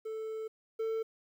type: tone pair in turn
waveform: triangle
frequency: 440 / 446.1 Hz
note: A4 / A4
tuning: 0 / +24 cents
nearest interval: unison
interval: 24 cents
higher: second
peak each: -34 / -29 dBFS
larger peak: second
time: 0.05-0.48 / 0.79-1.03 s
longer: first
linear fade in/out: 10 ms
effects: 11-bit